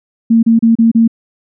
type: tone bursts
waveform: sine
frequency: 228.1 Hz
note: A#3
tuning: 37 cents flat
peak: -5 dBFS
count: 5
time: 0.3-1.078 s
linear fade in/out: 10 ms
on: 130 ms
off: 32 ms
effects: none